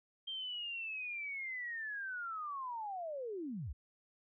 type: linear sweep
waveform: sine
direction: down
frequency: 3183 to 48.17 Hz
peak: -39 dBFS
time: 0.27-3.73 s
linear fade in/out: 10 ms
effects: none